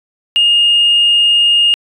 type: tone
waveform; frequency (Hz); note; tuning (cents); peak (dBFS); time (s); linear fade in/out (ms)
sine; 2841; F7; +29; -6; 0.36-1.74; 0
effects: tanh soft clip ceiling -3 dBFS